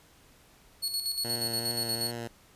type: tone with tremolo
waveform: sawtooth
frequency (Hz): 4368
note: C#8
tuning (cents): -26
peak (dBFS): -25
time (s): 0.82-2.12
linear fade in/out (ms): 20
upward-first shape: square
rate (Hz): 8.4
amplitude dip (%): 55
type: tone with vibrato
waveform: 10% pulse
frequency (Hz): 117.2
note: A#2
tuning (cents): +10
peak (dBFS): -27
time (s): 1.24-2.28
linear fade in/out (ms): 10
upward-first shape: triangle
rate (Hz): 2.6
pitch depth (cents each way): 26
effects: pink hiss -59 dBFS RMS until 2.55 s + resampled to 32000 Hz